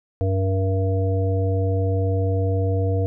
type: harmonic tone with a mistuned harmonic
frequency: 96 Hz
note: G2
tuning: 36 cents flat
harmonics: 1 / 3 / 5 / 7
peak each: -19 / -30 / -26 / -31 dBFS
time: 0.21-3.06 s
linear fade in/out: 0 ms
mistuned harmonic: 5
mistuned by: -23 cents
effects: none